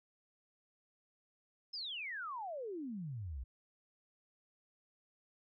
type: exponential sweep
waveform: sine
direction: down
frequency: 5290 to 57.3 Hz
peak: -40 dBFS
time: 1.73-3.44 s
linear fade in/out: 10 ms
effects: none